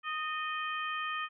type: harmonic tone with a mistuned harmonic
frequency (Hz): 622.3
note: D#5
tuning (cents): 0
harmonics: 2 / 3 / 4 / 5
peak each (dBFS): -35 / -39 / -41 / -43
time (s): 0.03-1.29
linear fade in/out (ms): 50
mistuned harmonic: 3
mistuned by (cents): -32
effects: none